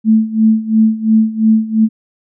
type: tone with tremolo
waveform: sine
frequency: 220 Hz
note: A3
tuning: in tune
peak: -5 dBFS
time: 0.04-1.89 s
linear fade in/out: 50 ms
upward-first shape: sine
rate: 2.9 Hz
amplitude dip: 85%
effects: none